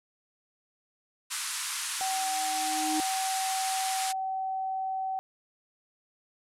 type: band-pass noise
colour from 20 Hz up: white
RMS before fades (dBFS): -34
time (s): 1.3-4.13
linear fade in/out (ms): 20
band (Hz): 960 to 11000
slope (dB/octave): 48
type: tone with exponential growth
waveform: triangle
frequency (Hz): 311.1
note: D#4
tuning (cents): 0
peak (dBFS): -25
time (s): 1.98-3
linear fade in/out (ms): 0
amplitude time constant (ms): 220
type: tone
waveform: sine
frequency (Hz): 763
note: G5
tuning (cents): -47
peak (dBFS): -29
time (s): 2.01-5.19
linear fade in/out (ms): 0
effects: none